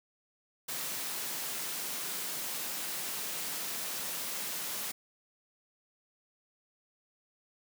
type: high-pass noise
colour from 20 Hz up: white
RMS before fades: -37 dBFS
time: 0.68-4.92 s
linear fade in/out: 10 ms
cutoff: 130 Hz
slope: 48 dB/octave
effects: none